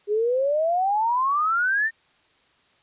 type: exponential sweep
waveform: sine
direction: up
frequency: 403.8 to 1841 Hz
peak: -19 dBFS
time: 0.07-1.91 s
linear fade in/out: 50 ms
effects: white hiss -61 dBFS RMS until 2.82 s + resampled to 8000 Hz